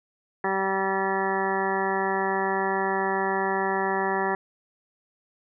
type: harmonic tone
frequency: 192.9 Hz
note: G3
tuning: 28 cents flat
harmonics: 1 / 2 / 3 / 4 / 5 / 6 / 7 / 9 / 10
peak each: -34 / -28 / -36 / -29 / -30 / -36 / -36 / -31 / -36 dBFS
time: 0.44-4.35 s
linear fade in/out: 2 ms
effects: none